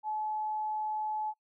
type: tone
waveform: sine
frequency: 858 Hz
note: A5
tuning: 44 cents flat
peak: -31 dBFS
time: 0.03-1.34 s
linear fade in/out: 50 ms
effects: noise-tail reverb RT60 0.1 s tail -24 dB re dry